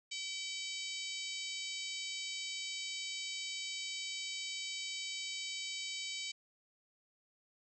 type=harmonic tone with a mistuned harmonic; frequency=766 Hz; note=G5; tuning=40 cents flat; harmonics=3 / 4 / 5 / 6 / 7 / 8 / 9 / 10; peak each=-45 / -45 / -47 / -46 / -51 / -53 / -49 / -51 dBFS; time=0.11-6.32 s; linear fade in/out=10 ms; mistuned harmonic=10; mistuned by=+20 cents; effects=none